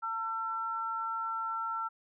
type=tone pair together; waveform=sine; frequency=899.7 / 1348 Hz; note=A5 / E6; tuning=+38 / +38 cents; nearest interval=perfect fifth; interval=700 cents; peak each=-38 / -33 dBFS; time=0.02-1.89 s; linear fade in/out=20 ms; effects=none